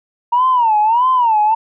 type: tone with vibrato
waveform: sine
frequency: 933 Hz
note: A#5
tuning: 1 cent sharp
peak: -9 dBFS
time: 0.32-1.55 s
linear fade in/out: 10 ms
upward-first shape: sine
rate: 1.6 Hz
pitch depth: 180 cents each way
effects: tanh soft clip ceiling -5 dBFS